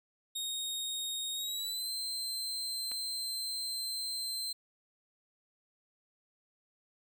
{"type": "tone with pitch glide", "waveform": "sawtooth", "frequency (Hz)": [3729, 4114], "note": ["A#7", "C8"], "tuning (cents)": [0, -30], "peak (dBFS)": -32, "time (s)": [0.35, 4.53], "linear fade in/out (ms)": 10, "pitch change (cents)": 170, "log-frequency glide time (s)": [1.34, 1.9]}
{"type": "clicks", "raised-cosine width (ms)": 0.3, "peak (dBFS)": -33, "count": 2, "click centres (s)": [2.915, 2.919]}
{"effects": []}